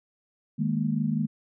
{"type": "chord", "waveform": "sine", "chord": "D# suspended fourth", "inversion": "none", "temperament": "equal", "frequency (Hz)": [155.56, 207.7, 233.1], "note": ["D#3", "G#3", "A#3"], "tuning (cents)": [0, 0, 0], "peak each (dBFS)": -28, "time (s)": [0.58, 1.27], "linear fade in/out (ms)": 20, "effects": []}